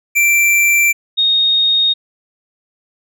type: tone pair in turn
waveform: square / sine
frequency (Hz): 2349 / 3718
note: D7 / A#7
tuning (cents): 0 / -5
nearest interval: minor sixth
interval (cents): 795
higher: second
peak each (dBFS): -10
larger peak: neither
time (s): 0.15-0.93 / 1.17-1.94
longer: first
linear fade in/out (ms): 20
effects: none